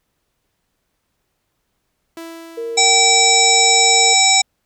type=tone with exponential decay; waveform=sawtooth; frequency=330.7 Hz; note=E4; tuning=6 cents sharp; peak=-25 dBFS; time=2.17-4.34 s; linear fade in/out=2 ms; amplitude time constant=470 ms
type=tone with pitch glide; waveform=sine; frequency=463 to 459.5 Hz; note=A#4 to A#4; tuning=-12 to -25 cents; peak=-22 dBFS; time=2.57-4.14 s; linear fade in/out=10 ms; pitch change=-13 cents; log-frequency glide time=2.68-3.06 s
type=harmonic tone; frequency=770 Hz; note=G5; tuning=31 cents flat; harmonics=1 / 3 / 5 / 7 / 9 / 10; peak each=-17 / -17 / -17 / -17 / -17 / -17 dBFS; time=2.77-4.42 s; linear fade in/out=10 ms
effects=pink hiss -70 dBFS RMS until 4.65 s